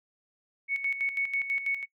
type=tone with tremolo; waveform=sine; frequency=2217 Hz; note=C#7; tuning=in tune; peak=-25 dBFS; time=0.68-1.86 s; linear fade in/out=50 ms; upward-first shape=square; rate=6.1 Hz; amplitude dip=65%; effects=noise-tail reverb RT60 0.1 s tail -22 dB re dry